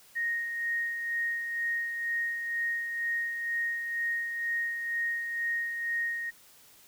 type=tone with tremolo; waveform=sine; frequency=1864.7 Hz; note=A#6; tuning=in tune; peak=-27 dBFS; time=0.15-6.31 s; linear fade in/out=20 ms; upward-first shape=sine; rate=2.1 Hz; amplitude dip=45%; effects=white hiss -57 dBFS RMS until 6.87 s